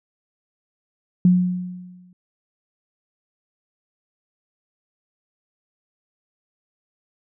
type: tone with exponential decay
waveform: sine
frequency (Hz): 180.5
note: F#3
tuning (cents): -43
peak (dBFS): -9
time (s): 1.25-2.13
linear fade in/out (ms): 2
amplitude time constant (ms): 190
effects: none